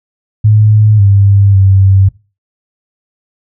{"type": "tone with pitch steps", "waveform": "sine", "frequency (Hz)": [106.9, 99.6, 96.6], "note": ["A2", "G2", "G2"], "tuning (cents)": [-49, 28, -25], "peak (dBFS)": -3, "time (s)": [0.44, 2.09], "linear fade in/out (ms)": 10, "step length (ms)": 550, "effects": ["noise-tail reverb RT60 0.3 s tail -20 dB re dry"]}